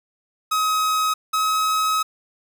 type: tone pair in turn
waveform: 45% pulse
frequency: 1269 / 1276.1 Hz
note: D#6 / D#6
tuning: +34 / +43 cents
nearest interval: unison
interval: 9 cents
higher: second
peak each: -18 dBFS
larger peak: neither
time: 0.51-1.14 / 1.33-2.03 s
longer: second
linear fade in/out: 10 ms
effects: none